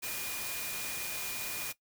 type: tone in noise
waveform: sine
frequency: 2436 Hz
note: D#7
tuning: 37 cents flat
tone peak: -42 dBFS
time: 0.02-1.73 s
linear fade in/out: 20 ms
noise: white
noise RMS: -38 dBFS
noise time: 0.02-1.73 s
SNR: -7 dB
effects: noise-tail reverb RT60 0.1 s tail -17 dB re dry